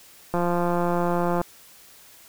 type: click train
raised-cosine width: 1 ms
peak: -11 dBFS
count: 188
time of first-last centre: 0.34-1.415 s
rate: 174 Hz
effects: white hiss -50 dBFS RMS until 2.28 s